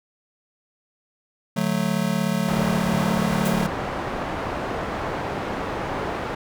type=chord; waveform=square; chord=D major; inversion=none; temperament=just; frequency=146.83 / 183.54 / 220.2 Hz; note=D3 / F#3 / A3; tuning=0 / -14 / +2 cents; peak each=-29 / -24 / -26 dBFS; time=1.56-3.67 s; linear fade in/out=10 ms
type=low-pass noise; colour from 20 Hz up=white; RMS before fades=-28 dBFS; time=2.48-6.35 s; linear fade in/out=5 ms; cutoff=1000 Hz; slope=12 dB/octave
type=noise with exponential decay; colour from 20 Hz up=white; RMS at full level=-29 dBFS; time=3.45-3.68 s; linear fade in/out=5 ms; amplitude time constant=48 ms
effects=none